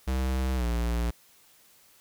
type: tone with pitch glide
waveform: square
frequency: 65 to 58.58 Hz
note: C2 to A#1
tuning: -11 to +9 cents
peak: -26 dBFS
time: 0.07-1.11 s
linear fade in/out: 10 ms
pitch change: -180 cents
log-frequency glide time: 0.56-0.65 s
effects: white hiss -59 dBFS RMS until 2 s